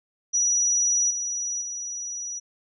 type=tone with level steps; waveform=sine; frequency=5840 Hz; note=F#8; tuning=24 cents flat; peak=-19 / -26 / -30 dBFS; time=0.33-2.4 s; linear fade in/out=20 ms; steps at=1.1 / 1.61 s; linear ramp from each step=10 ms; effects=none